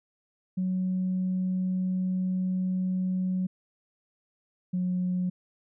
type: tone pair in turn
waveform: sine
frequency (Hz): 185 / 181.4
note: F#3 / F#3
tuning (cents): 0 / -34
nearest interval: unison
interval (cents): 34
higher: first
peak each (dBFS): -24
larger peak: neither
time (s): 0.57-3.47 / 4.73-5.3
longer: first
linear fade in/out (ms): 10
effects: tanh soft clip ceiling -21 dBFS